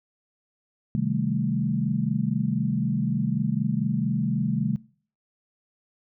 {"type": "chord", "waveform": "sine", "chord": "A half-diminished seventh", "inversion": "first", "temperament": "equal", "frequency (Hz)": [130.81, 155.56, 196, 220], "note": ["C3", "Eb3", "G3", "A3"], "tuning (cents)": [0, 0, 0, 0], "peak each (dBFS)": -28, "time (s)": [0.95, 4.76], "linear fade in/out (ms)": 0, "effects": ["noise-tail reverb RT60 0.5 s tail -23 dB re dry"]}